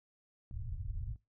pink low-pass noise, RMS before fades -40 dBFS, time 0.51-1.16 s, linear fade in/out 2 ms, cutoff 120 Hz, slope 48 dB/octave, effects noise-tail reverb RT60 0.2 s tail -18 dB re dry

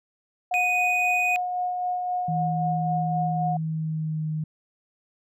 sine tone with tremolo, 723 Hz, F#5, 40 cents flat, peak -23 dBFS, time 0.51-3.57 s, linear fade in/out 5 ms, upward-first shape sine, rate 3.8 Hz, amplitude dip 30%
triangle tone, 2489 Hz, D#7, in tune, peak -20 dBFS, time 0.54-1.36 s, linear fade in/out 0 ms
sine tone with pitch glide, 161 to 155.43 Hz, E3 to D#3, -41 to -1 cents, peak -25 dBFS, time 2.28-4.44 s, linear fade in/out 5 ms, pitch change -60 cents, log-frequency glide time 3.32-4.28 s
effects none

